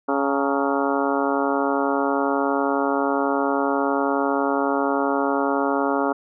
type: harmonic tone with a mistuned harmonic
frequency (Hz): 139.4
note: C#3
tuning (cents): +10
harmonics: 2 / 3 / 4 / 5 / 6 / 7 / 8 / 9 / 10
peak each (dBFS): -24 / -26 / -27 / -28 / -29 / -29 / -30 / -31 / -31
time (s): 0.08-6.13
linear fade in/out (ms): 10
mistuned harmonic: 7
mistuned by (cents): -90
effects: none